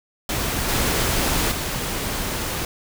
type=noise with level steps; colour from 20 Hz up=pink; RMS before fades=-24 / -21 / -26 dBFS; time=0.29-2.65 s; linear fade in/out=2 ms; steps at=0.68 / 1.51 s; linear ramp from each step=10 ms; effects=none